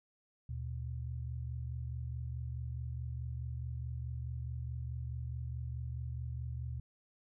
sine tone pair together, 76.1 / 120.8 Hz, D#2 / B2, -38 / -38 cents, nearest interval minor sixth, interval 800 cents, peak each -40 / -40 dBFS, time 0.49-6.8 s, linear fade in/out 5 ms, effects none

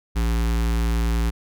square tone with notch filter, 56.9 Hz, A#1, 41 cents flat, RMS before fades -21 dBFS, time 0.15-1.31 s, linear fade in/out 20 ms, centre 590 Hz, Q 2, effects none

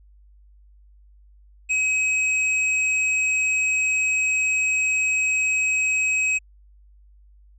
sine tone pair together, 2547 / 7549 Hz, D#7 / A#8, +40 / +21 cents, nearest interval octave + perfect fifth, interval 1881 cents, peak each -19 / -29 dBFS, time 1.69-6.39 s, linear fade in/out 20 ms, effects added 50 Hz sine -49 dBFS peak until 7.58 s

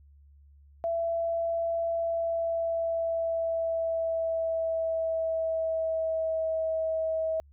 sine tone with pitch glide, 669 to 642.9 Hz, E5 to E5, +25 to -43 cents, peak -26 dBFS, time 0.84-7.4 s, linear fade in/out 0 ms, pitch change -68 cents, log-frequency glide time 1.91-6.58 s, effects added 71 Hz sine -53 dBFS peak until 7.52 s

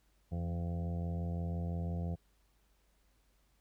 harmonic tone with a mistuned harmonic, 85.9 Hz, F2, 28 cents flat, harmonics 1 / 2 / 3 / 4 / 5 / 6 / 7 / 8 / 9, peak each -36 / -38 / -53 / -54 / -53 / -51 / -60 / -51 / -59 dBFS, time 0.31-2.16 s, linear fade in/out 20 ms, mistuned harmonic 2, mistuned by -29 cents, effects added 50 Hz sine -70 dBFS peak until 3.6 s + pink hiss -75 dBFS RMS until 3.6 s

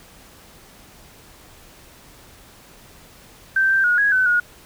sine tone with pitch steps, 1559 / 1568 / 1447 / 1657 / 1515 / 1443 Hz, G6 / G6 / F#6 / G#6 / F#6 / F#6, -10 / 0 / -39 / -4 / +40 / -44 cents, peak -14 dBFS, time 3.56-4.4 s, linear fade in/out 5 ms, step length 140 ms, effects pink hiss -47 dBFS RMS until 4.65 s

